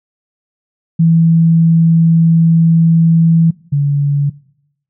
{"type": "tone pair in turn", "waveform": "sine", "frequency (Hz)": [164.81, 142.96], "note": ["E3", "D3"], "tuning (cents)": [0, -46], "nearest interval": "major second", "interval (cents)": 246, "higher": "first", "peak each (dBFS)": [-6, -9], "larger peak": "first", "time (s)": [[0.99, 3.51], [3.72, 4.3]], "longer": "first", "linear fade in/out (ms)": 10, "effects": ["noise-tail reverb RT60 0.8 s tail -22 dB re dry"]}